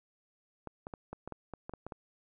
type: clicks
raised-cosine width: 1 ms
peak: -27 dBFS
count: 11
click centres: 0.673 / 0.869 / 0.938 / 1.13 / 1.276 / 1.323 / 1.537 / 1.695 / 1.737 / 1.866 / 1.922 s
effects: none